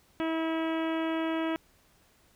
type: harmonic tone with a mistuned harmonic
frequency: 323.6 Hz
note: E4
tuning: 32 cents flat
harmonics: 1 / 2 / 3 / 4 / 5 / 6 / 7 / 8 / 9 / 10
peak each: -29 / -35 / -39 / -41 / -43 / -45 / -46 / -47 / -48 / -49 dBFS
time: 0.2-1.56 s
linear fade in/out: 0 ms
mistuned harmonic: 10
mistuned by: +37 cents
effects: pink hiss -64 dBFS RMS until 2.35 s